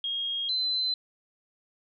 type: tone pair in turn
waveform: sine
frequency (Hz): 3258 / 4052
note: G#7 / B7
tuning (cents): -34 / +44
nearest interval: major third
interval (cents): 378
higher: second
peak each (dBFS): -28 / -25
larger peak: second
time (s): 0.04-0.49 / 0.49-0.94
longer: neither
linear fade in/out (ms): 2
effects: none